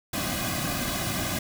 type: noise with comb filter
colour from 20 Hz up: pink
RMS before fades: -29 dBFS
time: 0.13-1.39 s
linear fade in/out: 5 ms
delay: 2.2 ms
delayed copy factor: -0.95
effects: none